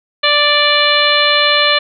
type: harmonic tone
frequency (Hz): 587.3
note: D5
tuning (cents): 0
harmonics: 1 / 2 / 3 / 4 / 5 / 6 / 7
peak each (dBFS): -17 / -17 / -17 / -17 / -17 / -17 / -17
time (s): 0.23-1.79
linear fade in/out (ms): 10
effects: none